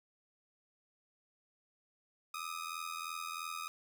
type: ring-modulated tone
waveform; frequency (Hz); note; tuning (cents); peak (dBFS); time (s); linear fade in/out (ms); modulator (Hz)
sawtooth; 1244.5; D#6; 0; -33; 2.34-3.68; 0; 41.5
effects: none